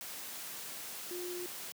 sine tone in noise, 355.9 Hz, F4, 33 cents sharp, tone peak -39 dBFS, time 1.11-1.46 s, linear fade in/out 0 ms, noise white, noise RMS -44 dBFS, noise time 0.01-1.72 s, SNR +2 dB, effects high-pass 150 Hz 12 dB/octave

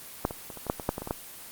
clicks, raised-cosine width 1 ms, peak -9 / -21 / -25 / -27 / -23 / -10 / -20 / -10 / -18 / -21 / -20 / -13 dBFS, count 12, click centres 0.251 / 0.309 / 0.502 / 0.573 / 0.667 / 0.699 / 0.798 / 0.891 / 0.981 / 1.02 / 1.074 / 1.109 s, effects white hiss -44 dBFS RMS until 1.51 s + Opus 24 kbps

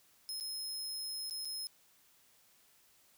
sawtooth tone with dropouts, 5150 Hz, E8, 41 cents flat, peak -36 dBFS, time 0.29-1.67 s, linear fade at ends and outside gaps 0 ms, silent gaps 0.4-0.408 / 1.298-1.309 / 1.449-1.454 s, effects white hiss -67 dBFS RMS until 3.17 s

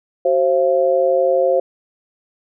sine tone with amplitude modulation, 530 Hz, C5, 22 cents sharp, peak -8 dBFS, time 0.25-1.6 s, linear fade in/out 5 ms, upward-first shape sine, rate 152 Hz, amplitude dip 95%, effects none

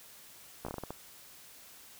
slowing click train, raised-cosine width 1 ms, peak -24 dBFS, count 8, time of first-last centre 0.65-0.906 s, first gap 15 ms, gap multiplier 1.29, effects white hiss -54 dBFS RMS until 1.99 s

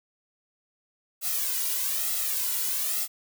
blue noise with flanger, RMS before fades -28 dBFS, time 1.21-3.08 s, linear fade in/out 50 ms, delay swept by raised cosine 1.5 to 2.09 ms, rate 1.1 Hz, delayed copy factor +0.9, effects none

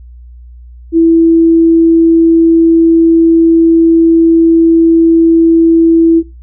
sine tone, 330 Hz, E4, 2 cents sharp, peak -3 dBFS, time 0.92-6.23 s, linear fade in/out 50 ms, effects noise-tail reverb RT60 0.3 s tail -22 dB re dry + added 60 Hz sine -30 dBFS peak until 6.42 s

